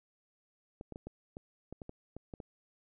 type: clicks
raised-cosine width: 2 ms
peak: -30 dBFS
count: 11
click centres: 0.811 / 0.923 / 0.959 / 1.07 / 1.369 / 1.726 / 1.818 / 1.894 / 2.166 / 2.338 / 2.402 s
effects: none